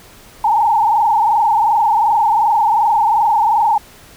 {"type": "tone with frequency modulation", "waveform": "sine", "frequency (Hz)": 876, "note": "A5", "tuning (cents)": -8, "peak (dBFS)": -10, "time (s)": [0.44, 3.78], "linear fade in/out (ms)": 5, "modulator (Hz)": 22.7, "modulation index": 2.6, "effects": ["pink hiss -42 dBFS RMS until 4.16 s"]}